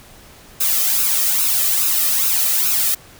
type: noise with flanger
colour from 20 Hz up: blue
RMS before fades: -17 dBFS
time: 0.6-2.95 s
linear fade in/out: 10 ms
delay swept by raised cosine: 0.76 to 1.64 ms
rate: 2.4 Hz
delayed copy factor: +0.65
effects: pink hiss -44 dBFS RMS until 3.19 s